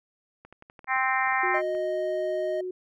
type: clicks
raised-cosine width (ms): 0.5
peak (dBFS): -32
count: 10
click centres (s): 0.45 / 0.526 / 0.624 / 0.699 / 0.792 / 0.844 / 0.964 / 1.273 / 1.324 / 1.75
type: harmonic tone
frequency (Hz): 261.6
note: C4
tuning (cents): 0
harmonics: 3 / 4 / 5 / 6 / 7 / 8 / 9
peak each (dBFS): -28 / -29 / -32 / -35 / -28 / -30 / -37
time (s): 0.87-1.62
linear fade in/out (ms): 50
type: tone with pitch glide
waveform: sine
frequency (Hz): 364.2 to 366.7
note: F#4 to F#4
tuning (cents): -27 to -15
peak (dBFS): -30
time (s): 1.43-2.71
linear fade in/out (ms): 5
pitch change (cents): +12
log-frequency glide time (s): 1.69-2.09
type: tone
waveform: triangle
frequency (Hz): 622.3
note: D#5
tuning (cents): 0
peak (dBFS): -25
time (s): 1.54-2.61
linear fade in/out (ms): 5
effects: none